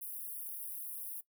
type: high-pass noise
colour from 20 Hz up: white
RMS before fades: -43 dBFS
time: 0.01-1.21 s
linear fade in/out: 10 ms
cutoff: 9600 Hz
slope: 96 dB/octave
effects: noise-tail reverb RT60 0.1 s tail -18 dB re dry